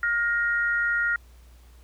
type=tone pair together; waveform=sine; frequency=1417.8 / 1873 Hz; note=F6 / A#6; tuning=+26 / +8 cents; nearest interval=perfect fourth; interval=482 cents; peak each=-23 / -26 dBFS; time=0.03-1.16 s; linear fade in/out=2 ms; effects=added 60 Hz sine -48 dBFS peak until 1.83 s + pink hiss -60 dBFS RMS until 1.83 s